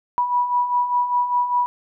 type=beating tone pair; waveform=sine; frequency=974 / 979 Hz; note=B5 / B5; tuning=-24 / -15 cents; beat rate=5 Hz; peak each=-25 / -18 dBFS; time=0.18-1.66 s; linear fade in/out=0 ms; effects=none